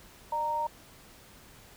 sine tone pair together, 600 / 927.9 Hz, D5 / A#5, +37 / -8 cents, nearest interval minor sixth, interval 755 cents, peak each -37 / -28 dBFS, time 0.32-0.67 s, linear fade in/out 5 ms, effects pink hiss -54 dBFS RMS until 1.76 s

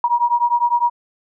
sine beating tone pair, 951 / 960.9 Hz, A#5 / B5, +34 / -48 cents, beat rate 9.9 Hz, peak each -17 dBFS, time 0.04-0.9 s, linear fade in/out 2 ms, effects none

